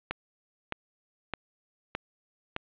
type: click train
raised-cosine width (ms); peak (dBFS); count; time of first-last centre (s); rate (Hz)
0.3; -14; 5; 0.11-2.564; 1.63
effects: resampled to 8000 Hz + 7-bit